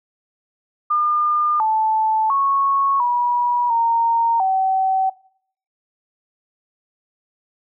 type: tone with pitch steps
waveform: sine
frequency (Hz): 1207 / 875 / 1103 / 968 / 924 / 763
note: D6 / A5 / C#6 / B5 / A#5 / G5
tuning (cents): +47 / -10 / -9 / -35 / -16 / -47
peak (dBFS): -15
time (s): 0.9-5.1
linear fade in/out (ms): 10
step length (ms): 700
effects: noise-tail reverb RT60 0.6 s tail -21 dB re dry